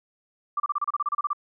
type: tone bursts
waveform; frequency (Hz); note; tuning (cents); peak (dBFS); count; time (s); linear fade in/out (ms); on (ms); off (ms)
sine; 1174.7; D6; 0; -22; 13; 0.57-1.332; 5; 30; 31
effects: none